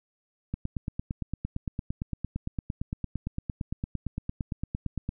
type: click train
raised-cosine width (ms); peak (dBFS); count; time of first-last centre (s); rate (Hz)
5; -18; 41; 0.54-5.091; 8.79
effects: none